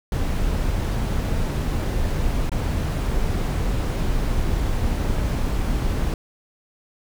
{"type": "noise with dropouts", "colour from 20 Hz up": "brown", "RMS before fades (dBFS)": -22, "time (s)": [0.12, 6.14], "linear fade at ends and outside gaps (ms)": 2, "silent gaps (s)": [2.495, 2.517], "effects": []}